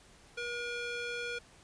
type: tone with band-pass filter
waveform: square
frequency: 479 Hz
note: A#4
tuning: 47 cents sharp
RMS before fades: -38 dBFS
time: 0.37-1.39 s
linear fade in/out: 10 ms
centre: 2300 Hz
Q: 0.94
effects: pink hiss -59 dBFS RMS until 1.63 s + resampled to 22050 Hz